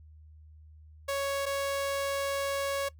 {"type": "tone pair in turn", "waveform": "sawtooth", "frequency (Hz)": [555, 555], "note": ["C#5", "C#5"], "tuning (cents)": [2, 2], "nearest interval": "unison", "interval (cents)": 0, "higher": "neither", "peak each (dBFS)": -25, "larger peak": "neither", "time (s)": [[1.08, 1.46], [1.46, 2.89]], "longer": "second", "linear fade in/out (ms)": 10, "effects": ["noise-tail reverb RT60 0.1 s tail -20 dB re dry", "added 77 Hz sine -50 dBFS peak until 2.99 s"]}